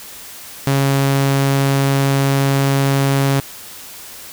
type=tone; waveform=sawtooth; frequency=137.6 Hz; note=C#3; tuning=12 cents flat; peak=-9 dBFS; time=0.67-3.4 s; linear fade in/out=2 ms; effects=white hiss -35 dBFS RMS until 4.32 s